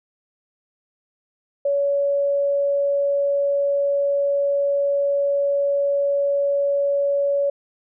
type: tone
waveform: sine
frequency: 564 Hz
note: C#5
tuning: 30 cents sharp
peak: -17 dBFS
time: 1.65-7.5 s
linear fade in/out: 5 ms
effects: none